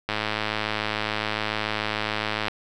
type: click train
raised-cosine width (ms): 0.3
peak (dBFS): -9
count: 257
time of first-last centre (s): 0.09-2.483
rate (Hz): 107
effects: none